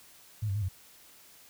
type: tone with pitch steps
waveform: sine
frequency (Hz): 107.3 / 97.6 / 105.8 / 93.4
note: A2 / G2 / G#2 / F#2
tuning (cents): -43 / -7 / +33 / +17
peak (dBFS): -28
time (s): 0.42-0.688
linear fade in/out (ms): 10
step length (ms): 67
effects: white hiss -56 dBFS RMS until 1.49 s

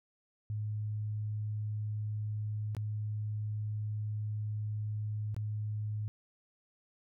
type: tone with dropouts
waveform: sine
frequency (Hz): 106.2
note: G#2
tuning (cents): +39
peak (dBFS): -33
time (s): 0.5-6.08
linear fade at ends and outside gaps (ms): 0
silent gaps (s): 2.749-2.767 / 5.345-5.365
effects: none

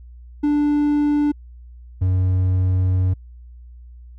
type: tone pair in turn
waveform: triangle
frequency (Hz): 293.7 / 92.51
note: D4 / F#2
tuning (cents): 0 / 0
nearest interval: octave + minor sixth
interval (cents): 2000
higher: first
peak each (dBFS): -13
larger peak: neither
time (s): 0.43-1.32 / 2.01-3.14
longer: second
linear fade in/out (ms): 10
effects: added 60 Hz sine -38 dBFS peak until 4.18 s

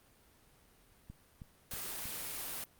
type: click train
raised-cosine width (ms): 5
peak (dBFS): -35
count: 4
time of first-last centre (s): 1.1-2.055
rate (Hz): 3.14
type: noise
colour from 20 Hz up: white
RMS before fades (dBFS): -41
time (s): 1.71-2.64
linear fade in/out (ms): 2
effects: pink hiss -65 dBFS RMS until 2.79 s + Opus 32 kbps

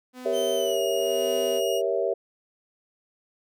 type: tone with tremolo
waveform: sawtooth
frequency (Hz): 252.5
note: B3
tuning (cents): +39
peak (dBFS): -32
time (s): 0.13-1.62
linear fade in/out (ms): 50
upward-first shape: sine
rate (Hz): 1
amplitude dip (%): 85
type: chord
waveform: sine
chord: G diminished seventh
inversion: none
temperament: equal with one note detuned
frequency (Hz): 392 / 469.1 / 554.4 / 659.3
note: G4 / Bb4 / Db5 / Fb5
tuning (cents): 0 / +11 / 0 / 0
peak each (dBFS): -28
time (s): 0.25-2.14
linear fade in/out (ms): 10
type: tone with pitch glide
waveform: sawtooth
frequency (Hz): 3086 to 2863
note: G7 to F7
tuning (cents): -28 to +42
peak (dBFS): -29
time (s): 0.32-1.82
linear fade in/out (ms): 50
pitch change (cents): -130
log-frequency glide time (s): 0.55-0.79
effects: none

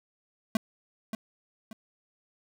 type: tone with echo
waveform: square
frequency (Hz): 220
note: A3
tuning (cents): 0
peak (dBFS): -23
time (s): 0.55-0.57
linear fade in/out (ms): 2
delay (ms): 580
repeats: 2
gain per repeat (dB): -9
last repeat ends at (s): 1.73
effects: none

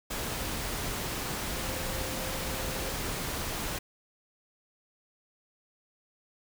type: tone in noise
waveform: sine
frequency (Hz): 523.3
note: C5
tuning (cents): 0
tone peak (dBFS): -42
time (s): 1.56-2.93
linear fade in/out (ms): 10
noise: pink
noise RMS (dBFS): -34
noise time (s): 0.1-3.79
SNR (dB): -11
effects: none

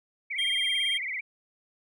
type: tone with vibrato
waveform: sine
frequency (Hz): 2145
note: C7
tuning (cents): +42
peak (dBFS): -30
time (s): 0.3-1.21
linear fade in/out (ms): 10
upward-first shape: triangle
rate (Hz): 18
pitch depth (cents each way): 170
type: tone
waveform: triangle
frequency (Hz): 3200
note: G7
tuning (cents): +35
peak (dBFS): -24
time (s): 0.38-0.98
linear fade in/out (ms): 10
effects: none

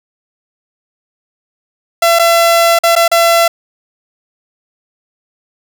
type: tone with dropouts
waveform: sawtooth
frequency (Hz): 675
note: E5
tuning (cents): +41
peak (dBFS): -3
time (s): 2.02-3.48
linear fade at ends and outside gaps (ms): 5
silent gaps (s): 2.189-2.194 / 2.789-2.835 / 2.954-2.962 / 3.08-3.115
effects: none

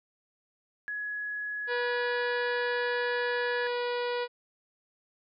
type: tone with pitch glide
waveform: sine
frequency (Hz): 1682 to 1696.6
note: G#6 to G#6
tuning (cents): +22 to +36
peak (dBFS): -32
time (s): 0.88-3.67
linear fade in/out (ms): 0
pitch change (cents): +14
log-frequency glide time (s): 1.28-3.22
type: harmonic tone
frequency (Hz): 486.1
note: B4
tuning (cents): -28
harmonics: 1 / 2 / 3 / 4 / 5 / 6 / 7 / 8 / 9 / 10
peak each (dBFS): -30 / -36 / -40 / -42 / -44 / -46 / -47 / -48 / -49 / -50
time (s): 1.67-4.28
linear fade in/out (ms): 50
effects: none

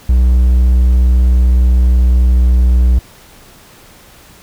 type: tone with pitch glide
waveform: triangle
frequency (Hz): 62 to 61.57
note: B1 to B1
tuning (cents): +7 to -5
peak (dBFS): -4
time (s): 0.09-2.99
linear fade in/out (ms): 5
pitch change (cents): -12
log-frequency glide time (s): 1-2.82
effects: pink hiss -41 dBFS RMS until 4.42 s

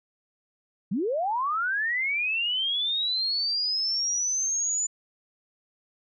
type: linear sweep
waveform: sine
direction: up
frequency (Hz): 163.4 to 7040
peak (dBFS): -24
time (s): 0.91-4.87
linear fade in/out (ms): 10
effects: none

